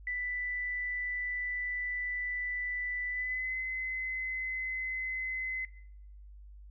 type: tone with pitch glide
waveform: sine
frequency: 1983 to 2042 Hz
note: B6 to C7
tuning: +7 to -43 cents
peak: -32 dBFS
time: 0.07-5.65 s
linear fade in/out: 2 ms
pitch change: +50 cents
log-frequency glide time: 3.09-3.56 s
effects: noise-tail reverb RT60 0.7 s tail -19 dB re dry + added 50 Hz sine -48 dBFS peak until 6.7 s